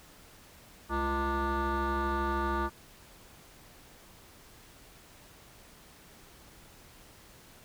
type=tone with frequency modulation; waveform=sine; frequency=622.3 Hz; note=D#5; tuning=in tune; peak=-25 dBFS; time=0.89-2.7 s; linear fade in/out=50 ms; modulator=278 Hz; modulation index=2.7; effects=tanh soft clip ceiling -27 dBFS + pink hiss -55 dBFS RMS until 7.64 s